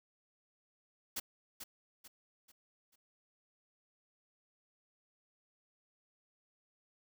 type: noise with echo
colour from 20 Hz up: white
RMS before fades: -38 dBFS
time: 1.16-1.2 s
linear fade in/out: 10 ms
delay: 440 ms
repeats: 4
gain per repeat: -8 dB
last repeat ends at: 2.96 s
effects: none